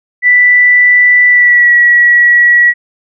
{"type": "tone with pitch glide", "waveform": "sine", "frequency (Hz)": [1975.5, 1927], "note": ["B6", "B6"], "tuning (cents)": [0, -43], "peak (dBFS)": -3, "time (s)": [0.22, 2.74], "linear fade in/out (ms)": 50, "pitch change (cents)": -43, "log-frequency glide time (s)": [1.28, 1.72], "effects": []}